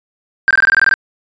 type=tone bursts; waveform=triangle; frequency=1577 Hz; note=G6; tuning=10 cents sharp; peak=-4 dBFS; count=10; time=0.48-0.939 s; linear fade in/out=0 ms; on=27 ms; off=21 ms; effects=tanh soft clip ceiling -2 dBFS + resampled to 16000 Hz